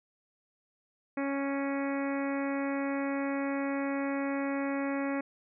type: harmonic tone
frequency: 277.2 Hz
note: C#4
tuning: in tune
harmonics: 1 / 2 / 3 / 4 / 5 / 6 / 7 / 8 / 9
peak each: -31 / -36 / -42 / -43 / -45 / -45 / -44 / -45 / -50 dBFS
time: 1.17-5.21 s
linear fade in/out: 5 ms
effects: none